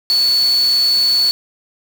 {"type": "tone in noise", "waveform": "sine", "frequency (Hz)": 4435, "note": "C#8", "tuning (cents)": 0, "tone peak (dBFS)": -11, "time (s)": [0.1, 1.31], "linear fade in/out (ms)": 0, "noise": "white", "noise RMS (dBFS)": -29, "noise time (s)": [0.1, 1.31], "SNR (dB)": 15, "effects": []}